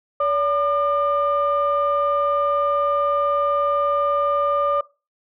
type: tone pair together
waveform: sine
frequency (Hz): 572.3 / 1204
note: D5 / D6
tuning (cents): -45 / +43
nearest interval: octave + minor second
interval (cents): 1288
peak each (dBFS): -19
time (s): 0.2-4.81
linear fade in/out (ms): 5
effects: noise-tail reverb RT60 0.3 s tail -21 dB re dry + tanh soft clip ceiling -11 dBFS